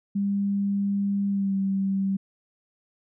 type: tone with pitch glide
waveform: sine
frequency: 199.9 to 194.32 Hz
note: G3 to G3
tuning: +34 to -15 cents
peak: -22 dBFS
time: 0.15-2.17 s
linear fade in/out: 10 ms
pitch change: -49 cents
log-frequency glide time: 1.28-1.55 s
effects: none